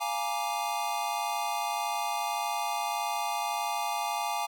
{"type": "chord", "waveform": "square", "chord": "Bb dominant seventh", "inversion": "second", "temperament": "equal", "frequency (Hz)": [698.5, 830.6, 932.3, 1174.7], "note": ["F5", "Ab5", "Bb5", "D6"], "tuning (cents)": [0, 0, 0, 0], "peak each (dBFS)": [-37, -33, -37, -37], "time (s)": [0, 4.47], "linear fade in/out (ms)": 20, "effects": []}